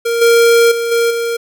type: tone with level steps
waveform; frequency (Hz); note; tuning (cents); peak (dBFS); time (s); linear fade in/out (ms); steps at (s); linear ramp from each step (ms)
square; 466.2; A#4; 0; -14 / -7 / -16 / -11 / -16; 0.05-1.37; 10; 0.21 / 0.71 / 0.91 / 1.1; 10
effects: none

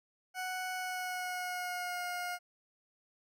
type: tone with pitch glide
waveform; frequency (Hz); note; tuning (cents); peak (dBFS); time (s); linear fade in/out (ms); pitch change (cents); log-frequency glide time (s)
20% pulse; 740 to 713.6; F#5 to F5; 0 to +37; -31; 0.34-2.39; 50; -63; 0.73-2.04
effects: none

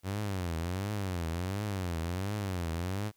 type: tone with vibrato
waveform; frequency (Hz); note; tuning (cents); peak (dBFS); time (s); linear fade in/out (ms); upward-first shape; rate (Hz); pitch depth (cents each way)
sawtooth; 92.4; F#2; -2; -28; 0.03-3.12; 50; triangle; 1.4; 250
effects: white hiss -72 dBFS RMS until 3.16 s

